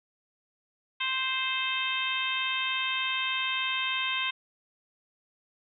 harmonic tone, 523.3 Hz, C5, in tune, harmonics 2 / 3 / 4 / 5 / 6 / 7, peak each -35 / -37 / -35 / -32 / -33 / -36 dBFS, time 1-4.31 s, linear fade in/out 10 ms, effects none

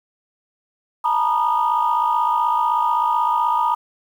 sine tone cluster, 862 / 909 / 965 / 1226 Hz, A5 / A#5 / B5 / D#6, -36 / -44 / -40 / -26 cents, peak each -27 / -21 / -18 / -21 dBFS, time 1.04-3.75 s, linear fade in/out 10 ms, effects tanh soft clip ceiling -9 dBFS + 8-bit

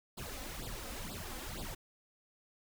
pink noise with flanger, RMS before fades -43 dBFS, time 0.17-1.75 s, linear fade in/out 10 ms, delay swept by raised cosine 0.23 to 3.93 ms, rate 2.1 Hz, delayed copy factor +1, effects none

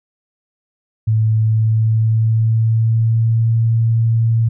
sine tone with pitch glide, 110 to 114.01 Hz, A2 to A#2, 0 to -38 cents, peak -11 dBFS, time 1.07-4.49 s, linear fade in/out 10 ms, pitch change +62 cents, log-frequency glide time 1.4-3.5 s, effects none

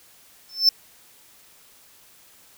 triangle tone with exponential growth, 5300 Hz, E8, 9 cents sharp, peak -8 dBFS, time 0.49-0.69 s, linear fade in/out 2 ms, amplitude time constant 43 ms, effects white hiss -53 dBFS RMS until 2.57 s

